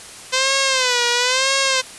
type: tone with vibrato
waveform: 5% pulse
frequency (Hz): 511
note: C5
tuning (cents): -41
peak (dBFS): -4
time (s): 0.32-1.82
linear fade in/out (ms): 20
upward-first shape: sine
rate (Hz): 1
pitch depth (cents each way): 110
effects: white hiss -37 dBFS RMS until 1.98 s + resampled to 24000 Hz